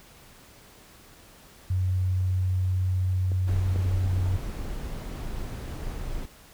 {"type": "tone", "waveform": "sine", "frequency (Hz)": 92.5, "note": "F#2", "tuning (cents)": 0, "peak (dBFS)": -22, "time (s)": [1.7, 4.37], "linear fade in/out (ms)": 5}
{"type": "clicks", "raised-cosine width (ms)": 2, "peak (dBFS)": [-25, -22], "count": 2, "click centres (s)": [3.318, 3.76]}
{"type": "noise", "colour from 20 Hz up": "brown", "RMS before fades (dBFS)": -33, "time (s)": [3.47, 6.26], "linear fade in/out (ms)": 10}
{"effects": ["pink hiss -52 dBFS RMS until 6.53 s"]}